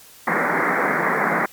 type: band-pass noise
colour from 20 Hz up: white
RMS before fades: -20 dBFS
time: 0.27-1.46 s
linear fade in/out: 5 ms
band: 150 to 2100 Hz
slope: 96 dB/octave
effects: white hiss -46 dBFS RMS until 1.52 s + MP3 96 kbps